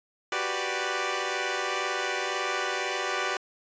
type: chord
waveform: 10% pulse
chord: G major seventh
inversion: third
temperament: equal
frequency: 370 / 392 / 493.9 / 587.3 Hz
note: F#4 / G4 / B4 / D5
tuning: 0 / 0 / 0 / 0 cents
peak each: -25 dBFS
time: 0.32-3.37 s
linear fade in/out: 2 ms
effects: resampled to 16000 Hz